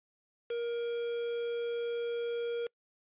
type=tone with quantisation; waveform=triangle; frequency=471 Hz; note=A#4; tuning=18 cents sharp; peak=-30 dBFS; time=0.5-2.67 s; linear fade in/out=5 ms; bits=7; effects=noise-tail reverb RT60 0.1 s tail -26 dB re dry + resampled to 8000 Hz